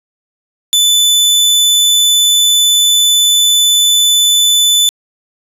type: tone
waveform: sawtooth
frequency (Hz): 3502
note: A7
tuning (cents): -9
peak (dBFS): -4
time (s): 0.73-4.89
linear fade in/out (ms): 0
effects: resampled to 32000 Hz